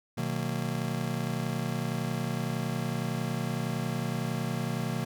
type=chord; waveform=square; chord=B major seventh; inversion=none; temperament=just; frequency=123.47 / 154.34 / 185.21 / 231.5 Hz; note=B2 / D#3 / F#3 / A#3; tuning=0 / -14 / +2 / -12 cents; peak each=-35 / -35 / -38 / -36 dBFS; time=0.17-5.05 s; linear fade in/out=10 ms; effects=none